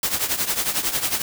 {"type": "noise with tremolo", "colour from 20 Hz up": "white", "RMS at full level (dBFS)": -20, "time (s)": [0.03, 1.22], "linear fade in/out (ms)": 2, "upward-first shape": "triangle", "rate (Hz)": 11, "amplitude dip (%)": 80, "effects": []}